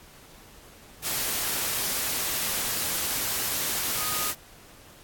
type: tone in noise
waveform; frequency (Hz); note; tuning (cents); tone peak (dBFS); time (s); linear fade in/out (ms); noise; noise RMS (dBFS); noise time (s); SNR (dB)
sine; 1244.5; D#6; 0; -35; 3.95-4.33; 50; white; -28; 1.02-4.35; -10
effects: pink hiss -51 dBFS RMS until 5.03 s + AAC 64 kbps